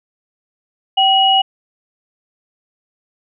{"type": "tone pair together", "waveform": "sine", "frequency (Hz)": [771.8, 2904], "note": ["G5", "F#7"], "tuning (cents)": [-27, -33], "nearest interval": "octave + major seventh", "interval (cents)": 2294, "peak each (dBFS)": -12, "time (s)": [0.97, 1.42], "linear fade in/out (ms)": 10, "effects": []}